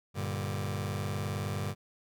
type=chord; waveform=sawtooth; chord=G minor; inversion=none; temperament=just; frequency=98 / 117.6 / 147 Hz; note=G2 / Bb2 / D3; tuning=0 / +16 / +2 cents; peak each=-30 / -35 / -33 dBFS; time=0.14-1.75 s; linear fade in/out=50 ms; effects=none